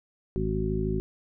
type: harmonic tone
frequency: 53 Hz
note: G#1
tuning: 36 cents sharp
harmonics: 1 / 2 / 3 / 4 / 5 / 7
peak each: -31 / -34 / -32 / -33 / -37 / -30 dBFS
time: 0.36-1 s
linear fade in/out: 0 ms
effects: none